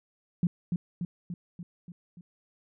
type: tone with echo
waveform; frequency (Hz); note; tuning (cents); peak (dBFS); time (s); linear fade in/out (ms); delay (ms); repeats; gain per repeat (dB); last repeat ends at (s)
sine; 174.61; F3; 0; -21; 0.43-0.47; 2; 290; 6; -4; 2.21
effects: none